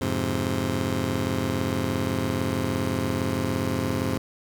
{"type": "chord", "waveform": "15% pulse", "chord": "F minor", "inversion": "none", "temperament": "just", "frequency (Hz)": [87.31, 104.77, 130.96], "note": ["F2", "Ab2", "C3"], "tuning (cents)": [0, 16, 2], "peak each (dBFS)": -23, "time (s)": [0.01, 4.18], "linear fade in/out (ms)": 5, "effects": []}